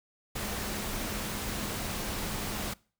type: tone in noise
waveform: sine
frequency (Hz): 206.9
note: G#3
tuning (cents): -6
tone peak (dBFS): -42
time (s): 0.35-2.74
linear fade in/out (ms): 10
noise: pink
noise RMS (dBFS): -35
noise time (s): 0.35-2.74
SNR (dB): -10
effects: noise-tail reverb RT60 0.4 s tail -23 dB re dry